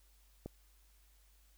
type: click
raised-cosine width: 2 ms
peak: -29 dBFS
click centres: 0.46 s
effects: added 50 Hz sine -64 dBFS peak until 1.57 s + white hiss -71 dBFS RMS until 1.57 s